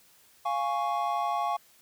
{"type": "chord", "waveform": "triangle", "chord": "Db major", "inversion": "first", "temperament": "equal", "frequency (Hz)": [698.5, 830.6, 1108.7], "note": ["F5", "Ab5", "Db6"], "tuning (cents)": [0, 0, 0], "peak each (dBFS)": -29, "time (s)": [0.45, 1.57], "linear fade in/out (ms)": 10, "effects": ["white hiss -60 dBFS RMS until 1.81 s"]}